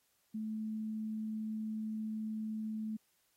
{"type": "tone", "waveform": "sine", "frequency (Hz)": 217.5, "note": "A3", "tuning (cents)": -20, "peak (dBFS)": -36, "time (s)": [0.34, 2.97], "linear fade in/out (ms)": 10, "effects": ["white hiss -75 dBFS RMS until 3.36 s", "AAC 48 kbps"]}